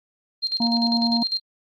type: tone with tremolo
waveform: sine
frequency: 4186 Hz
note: C8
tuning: in tune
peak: -20 dBFS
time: 0.42-1.4 s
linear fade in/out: 20 ms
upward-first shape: square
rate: 10 Hz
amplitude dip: 75%
type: harmonic tone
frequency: 233.1 Hz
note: A#3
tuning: in tune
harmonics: 1 / 3 / 4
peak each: -20 / -30 / -32 dBFS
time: 0.6-1.23 s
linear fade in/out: 5 ms
effects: Opus 24 kbps